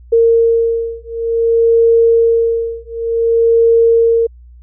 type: beating tone pair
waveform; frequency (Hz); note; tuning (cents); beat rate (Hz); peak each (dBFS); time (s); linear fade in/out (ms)
sine; 459.8 / 460.35; A#4 / A#4; -24 / -22; 0.55; -12; 0.12-4.27; 10
effects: added 60 Hz sine -36 dBFS peak until 4.62 s